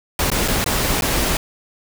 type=noise with dropouts; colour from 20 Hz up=pink; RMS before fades=-19 dBFS; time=0.19-1.37 s; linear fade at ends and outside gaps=2 ms; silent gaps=0.302-0.316 / 0.479-0.482 / 0.643-0.661 / 1.01-1.021 s; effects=none